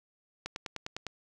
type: click train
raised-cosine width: 0.2 ms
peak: -19 dBFS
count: 7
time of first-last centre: 0.46-1.067 s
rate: 9.89 Hz
effects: none